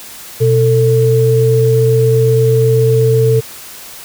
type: tone pair together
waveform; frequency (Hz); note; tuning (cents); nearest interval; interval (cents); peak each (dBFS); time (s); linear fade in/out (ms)
sine; 123.47 / 446; B2 / A4; 0 / +23; octave + minor seventh; 2223; -10; 0.4-3.41; 20
effects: white hiss -32 dBFS RMS until 4.04 s